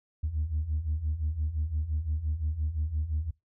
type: beating tone pair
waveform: sine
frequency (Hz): 73.42 / 79.22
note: D2 / D#2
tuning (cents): 0 / +32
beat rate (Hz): 5.8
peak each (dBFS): -32 / -28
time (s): 0.23-3.31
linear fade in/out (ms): 10
effects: noise-tail reverb RT60 0.2 s tail -24 dB re dry + tanh soft clip ceiling -22 dBFS